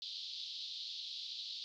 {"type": "band-pass noise", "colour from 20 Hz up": "white", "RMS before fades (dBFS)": -45, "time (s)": [0.02, 1.64], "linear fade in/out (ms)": 0, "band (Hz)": [3400, 4500], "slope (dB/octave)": 48, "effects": []}